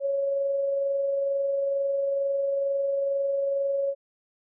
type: tone with amplitude modulation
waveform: sine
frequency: 554.4 Hz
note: C#5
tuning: in tune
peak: -22 dBFS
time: 0-3.95 s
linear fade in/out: 50 ms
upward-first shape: sine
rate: 22.2 Hz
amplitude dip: 25%
effects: none